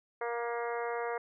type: harmonic tone with a mistuned harmonic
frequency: 235.8 Hz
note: A#3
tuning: 20 cents sharp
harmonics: 2 / 3 / 4 / 5 / 6 / 7 / 8 / 9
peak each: -35 / -39 / -41 / -43 / -45 / -46 / -47 / -48 dBFS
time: 0.21-1.18 s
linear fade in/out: 5 ms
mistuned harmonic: 8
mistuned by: +18 cents
effects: none